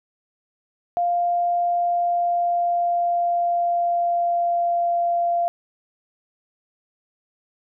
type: tone with pitch glide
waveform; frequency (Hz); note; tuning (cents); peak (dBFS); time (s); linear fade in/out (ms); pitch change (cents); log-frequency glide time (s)
sine; 698.5 to 690.9; F5 to F5; 0 to -19; -18; 0.97-5.48; 0; -19; 1.62-5
effects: none